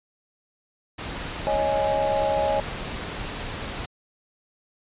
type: noise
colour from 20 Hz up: pink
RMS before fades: -32 dBFS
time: 0.98-3.86 s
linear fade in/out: 10 ms
type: chord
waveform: sine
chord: C# suspended second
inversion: none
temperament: just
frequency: 554.4 / 623.7 / 831.5 Hz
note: C#5 / D#5 / G#5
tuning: 0 / +4 / +2 cents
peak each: -25 dBFS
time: 1.47-2.6 s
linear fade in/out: 0 ms
effects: resampled to 8000 Hz